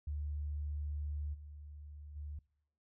sine tone with level steps, 73.8 Hz, D2, 9 cents sharp, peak -36 / -47 / -41 dBFS, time 0.07-2.39 s, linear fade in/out 5 ms, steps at 1.33 / 2.15 s, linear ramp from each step 20 ms, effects noise-tail reverb RT60 0.7 s tail -24 dB re dry

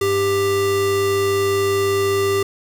square tone pair together, 100 / 394.8 Hz, G2 / G4, +35 / +12 cents, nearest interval 2 octaves, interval 2377 cents, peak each -28 / -17 dBFS, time 0.01-2.43 s, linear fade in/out 5 ms, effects none

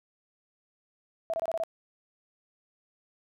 sine tone bursts, 659.3 Hz, E5, in tune, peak -27 dBFS, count 6, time 1.3-1.636 s, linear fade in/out 0 ms, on 36 ms, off 24 ms, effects none

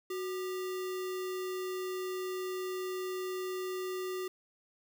sine tone with sample-and-hold, 370.2 Hz, F#4, 1 cent sharp, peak -34 dBFS, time 0.1-4.28 s, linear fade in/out 5 ms, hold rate 1575 Hz, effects none

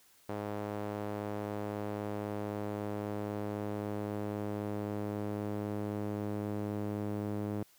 sawtooth tone with band-pass filter sweep, 103.83 Hz, G#2, in tune, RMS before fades -37 dBFS, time 0.29-7.63 s, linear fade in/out 0 ms, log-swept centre 580 to 320 Hz, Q 0.91, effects white hiss -64 dBFS RMS until 7.78 s

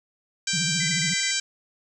harmonic tone, 784 Hz, G5, in tune, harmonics 2 / 3 / 4 / 5 / 6 / 7 / 8 / 9 / 10, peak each -32 / -32 / -32 / -32 / -32 / -32 / -32 / -32 / -32 dBFS, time 0.47-1.4 s, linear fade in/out 5 ms
sine tone with vibrato, 164.81 Hz, E3, in tune, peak -28 dBFS, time 0.53-1.14 s, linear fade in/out 5 ms, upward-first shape triangle, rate 14 Hz, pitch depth 260 cents each way
sine tone bursts, 2020 Hz, B6, 39 cents sharp, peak -30 dBFS, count 5, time 0.8-1.312 s, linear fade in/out 5 ms, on 84 ms, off 23 ms
effects 9-bit

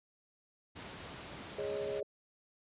pink noise, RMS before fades -46 dBFS, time 0.75-2.01 s, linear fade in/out 20 ms
sine chord, Ab suspended fourth, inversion none, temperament equal, 415.3 / 554.4 / 622.3 Hz, Ab4 / Db5 / Eb5, 0 / 0 / 0 cents, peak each -37 / -40 / -42 dBFS, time 1.58-2.03 s, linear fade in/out 5 ms
effects high-pass 80 Hz 12 dB/octave + resampled to 8000 Hz

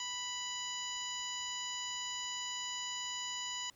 harmonic tone, 987.8 Hz, B5, in tune, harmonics 1 / 2 / 3 / 4 / 5 / 6 / 7, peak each -46 / -47 / -42 / -49 / -49 / -52 / -43 dBFS, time 0-3.7 s, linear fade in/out 2 ms, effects pink hiss -67 dBFS RMS until 3.75 s

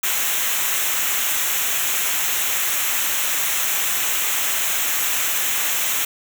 white noise with comb filter, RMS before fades -21 dBFS, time 0.03-6.05 s, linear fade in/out 5 ms, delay 0.21 ms, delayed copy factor -0.7, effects none

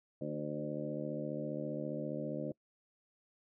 harmonic tone with a mistuned harmonic, 74.9 Hz, D2, 35 cents sharp, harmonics 2 / 3 / 4 / 5 / 6 / 7 / 8, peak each -43 / -43 / -42 / -47 / -51 / -43 / -44 dBFS, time 0.21-2.52 s, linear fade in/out 5 ms, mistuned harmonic 5, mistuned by -17 cents, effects noise-tail reverb RT60 0.1 s tail -25 dB re dry

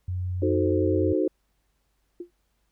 sine tone, 90.9 Hz, F#2, 30 cents flat, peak -26 dBFS, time 0.08-1.13 s, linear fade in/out 5 ms
sine chord, D# diminished seventh, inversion none, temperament equal, 311.1 / 370 / 440 / 523.3 Hz, D#4 / F#4 / A4 / C5, 0 / 0 / 0 / 0 cents, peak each -25 / -25 / -29 / -29 dBFS, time 0.42-1.28 s, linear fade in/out 5 ms
sine tone with exponential decay, 349.2 Hz, F4, in tune, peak -29 dBFS, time 2.2-2.31 s, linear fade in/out 5 ms, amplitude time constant 22 ms
effects added 50 Hz sine -70 dBFS peak until 2.71 s + pink hiss -74 dBFS RMS until 2.71 s

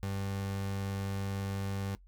30% pulse tone, 98 Hz, G2, in tune, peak -31 dBFS, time 0.03-1.95 s, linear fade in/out 0 ms, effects noise-tail reverb RT60 0.1 s tail -19 dB re dry + added 45 Hz sine -54 dBFS peak until 2.07 s

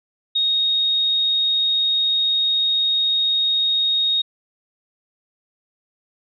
sine tone, 3734 Hz, A#7, 2 cents sharp, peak -16 dBFS, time 0.35-4.22 s, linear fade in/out 10 ms, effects none

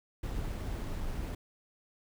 brown noise with sample-and-hold, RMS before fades -36 dBFS, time 0.23-1.35 s, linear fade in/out 5 ms, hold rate 11025 Hz, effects none

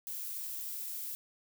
violet noise, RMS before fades -40 dBFS, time 0.07-1.15 s, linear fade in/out 0 ms, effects none

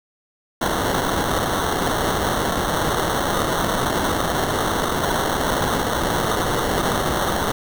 white noise with sample-and-hold, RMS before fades -21 dBFS, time 0.61-7.52 s, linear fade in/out 5 ms, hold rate 2450 Hz, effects none

